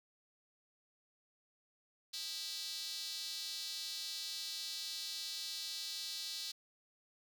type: tone with high-pass filter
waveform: square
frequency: 178.2 Hz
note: F3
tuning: 35 cents sharp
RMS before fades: -43 dBFS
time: 2.13-6.52 s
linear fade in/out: 10 ms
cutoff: 4200 Hz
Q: 3.8
effects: none